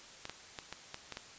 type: clicks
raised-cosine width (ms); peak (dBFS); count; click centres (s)
0.2; -23; 7; 0.254 / 0.296 / 0.588 / 0.726 / 0.944 / 1.123 / 1.171
effects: white hiss -53 dBFS RMS until 1.38 s + resampled to 16000 Hz